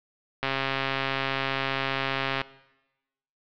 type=click train; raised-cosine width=0.3 ms; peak=-10 dBFS; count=269; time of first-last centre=0.43-2.415 s; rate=135 Hz; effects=noise-tail reverb RT60 1.0 s tail -20 dB re dry + low-pass 4000 Hz 12 dB/octave